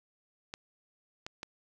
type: clicks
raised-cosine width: 0.2 ms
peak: -22 dBFS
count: 3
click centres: 0.539 / 1.265 / 1.431 s
effects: none